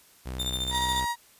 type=tone with pitch glide; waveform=sawtooth; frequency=63.6 to 64.04 Hz; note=C2 to C2; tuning=-48 to -37 cents; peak=-29 dBFS; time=0.25-1.06 s; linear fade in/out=20 ms; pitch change=+11 cents; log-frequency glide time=0.72-0.81 s
type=tone with tremolo; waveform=40% pulse; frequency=3601 Hz; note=A7; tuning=39 cents sharp; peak=-26 dBFS; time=0.39-1.01 s; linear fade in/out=10 ms; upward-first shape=square; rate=14 Hz; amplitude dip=60%
type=tone; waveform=35% pulse; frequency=950 Hz; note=A#5; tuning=33 cents sharp; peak=-25 dBFS; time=0.7-1.16 s; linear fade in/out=50 ms
effects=white hiss -57 dBFS RMS until 1.39 s + resampled to 32000 Hz